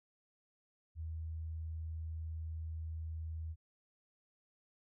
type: tone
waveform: sine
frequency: 80.3 Hz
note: E2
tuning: 45 cents flat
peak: -39 dBFS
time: 0.95-3.56 s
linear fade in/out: 50 ms
effects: none